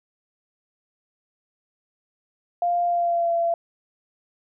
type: tone with pitch glide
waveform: sine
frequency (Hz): 698.5 to 678.6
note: F5 to F5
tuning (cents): 0 to -50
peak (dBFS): -19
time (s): 2.62-3.54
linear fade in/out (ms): 2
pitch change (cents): -50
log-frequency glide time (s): 2.86-3.32
effects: none